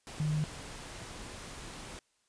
sine tone in noise, 152.7 Hz, D#3, 32 cents flat, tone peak -28 dBFS, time 0.2-0.44 s, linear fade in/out 0 ms, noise pink, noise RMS -45 dBFS, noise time 0.07-1.99 s, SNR +14 dB, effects white hiss -74 dBFS RMS until 2.28 s + resampled to 22050 Hz

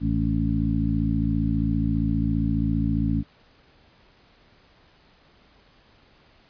harmonic tone with a mistuned harmonic, 54.9 Hz, A1, 3 cents flat, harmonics 1 / 2 / 3 / 4 / 5, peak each -27 / -27 / -27 / -27 / -27 dBFS, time 0-3.24 s, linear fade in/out 50 ms, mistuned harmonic 5, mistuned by +50 cents, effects pink hiss -57 dBFS RMS until 6.49 s + resampled to 11025 Hz

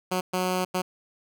10% pulse tone bursts at uneven times, 183.5 Hz, F#3, 14 cents flat, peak -16 dBFS, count 3, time 0.11-0.21 / 0.33-0.65 / 0.74-0.82 s, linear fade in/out 10 ms, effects none

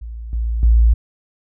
sine tone with level steps, 56.8 Hz, A#1, 44 cents flat, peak -27 / -17 / -8 dBFS, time 0.01-0.94 s, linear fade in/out 10 ms, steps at 0.33 / 0.63 s, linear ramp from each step 2 ms, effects none

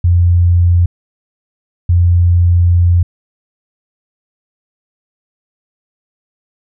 sine tone bursts at uneven times, 87.31 Hz, F2, in tune, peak -6 dBFS, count 2, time 0.04-0.86 / 1.89-3.03 s, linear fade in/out 5 ms, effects none

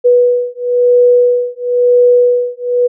sine beating tone pair, 489.3 / 490.29 Hz, B4 / B4, -16 / -13 cents, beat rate 0.99 Hz, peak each -10 dBFS, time 0.04-2.88 s, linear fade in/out 20 ms, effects none

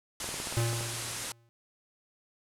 white low-pass noise, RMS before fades -38 dBFS, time 0.2-1.32 s, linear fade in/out 2 ms, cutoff 11000 Hz, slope 48 dB/octave
clicks, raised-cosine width 1 ms, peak -25 dBFS, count 9, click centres 0.243 / 0.29 / 0.342 / 0.401 / 0.472 / 0.525 / 0.603 / 0.731 / 0.809 s
square tone with exponential decay, 116.54 Hz, A#2, in tune, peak -25 dBFS, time 0.57-1.49 s, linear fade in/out 0 ms, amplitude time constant 200 ms
effects none

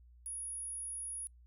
sine tone, 10370 Hz, E9, 29 cents flat, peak -39 dBFS, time 0.26-1.27 s, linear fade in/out 0 ms, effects noise-tail reverb RT60 0.1 s tail -26 dB re dry + added 60 Hz sine -57 dBFS peak until 1.46 s

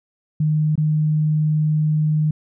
sine tone with dropouts, 153.5 Hz, D#3, 23 cents flat, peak -15 dBFS, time 0.4-2.31 s, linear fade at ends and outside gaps 5 ms, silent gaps 0.756-0.777 s, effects none

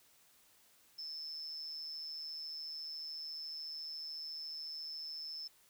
sine tone with amplitude modulation, 5260 Hz, E8, 5 cents flat, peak -39 dBFS, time 0.98-5.48 s, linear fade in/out 10 ms, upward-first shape sine, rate 154 Hz, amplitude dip 60%, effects white hiss -67 dBFS RMS until 5.69 s

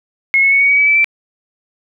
sine tone with pitch steps, 2171 / 2194 / 2217 / 2240 / 2263 / 2287 / 2311 / 2335 Hz, C#7 / C#7 / C#7 / C#7 / C#7 / D7 / D7 / D7, -37 / -18 / 0 / +18 / +35 / -47 / -28 / -11 cents, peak -8 dBFS, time 0.34-1.044 s, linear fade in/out 0 ms, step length 88 ms, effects none

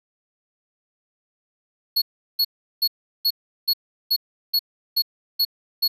square tone bursts, 4353 Hz, C#8, 32 cents flat, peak -17 dBFS, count 10, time 1.96-5.88 s, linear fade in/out 10 ms, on 59 ms, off 370 ms, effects none

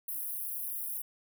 white high-pass noise, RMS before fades -37 dBFS, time 0.08-1.02 s, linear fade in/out 5 ms, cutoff 9900 Hz, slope 96 dB/octave, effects none

